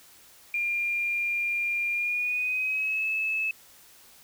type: tone with pitch glide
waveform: sine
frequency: 2400 to 2602 Hz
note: D7 to E7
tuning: +37 to -23 cents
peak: -25 dBFS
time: 0.54-3.51 s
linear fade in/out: 2 ms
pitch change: +140 cents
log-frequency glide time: 1.92-3.07 s
effects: white hiss -54 dBFS RMS until 4.23 s